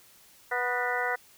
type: harmonic tone with a mistuned harmonic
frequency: 245.7 Hz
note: B3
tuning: 9 cents flat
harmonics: 2 / 3 / 4 / 5 / 6 / 7 / 8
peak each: -34 / -33 / -36 / -38 / -32 / -36 / -33 dBFS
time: 0.51-1.16 s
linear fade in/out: 10 ms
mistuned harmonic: 7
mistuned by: +67 cents
effects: white hiss -57 dBFS RMS until 1.37 s